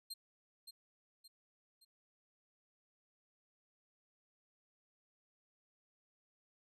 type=tone with echo; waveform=sawtooth; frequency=4186 Hz; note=C8; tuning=in tune; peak=-40 dBFS; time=0.1-0.14 s; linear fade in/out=10 ms; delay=570 ms; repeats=3; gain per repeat=-7 dB; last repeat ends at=1.85 s; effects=resampled to 32000 Hz